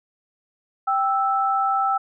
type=tone pair together; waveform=sine; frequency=784 / 1318.5 Hz; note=G5 / E6; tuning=0 / 0 cents; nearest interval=major sixth; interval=900 cents; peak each=-21 dBFS; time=0.87-1.98 s; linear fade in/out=10 ms; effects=none